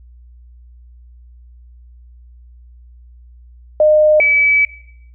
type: tone pair in turn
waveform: sine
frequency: 611 / 2292 Hz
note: D#5 / D7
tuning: -32 / -43 cents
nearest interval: octave + major seventh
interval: 2289 cents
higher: second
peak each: -7 / -9 dBFS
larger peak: first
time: 3.8-4.2 / 4.2-4.65 s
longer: second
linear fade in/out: 2 ms
effects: noise-tail reverb RT60 0.8 s tail -18 dB re dry + added 60 Hz sine -39 dBFS peak until 5.14 s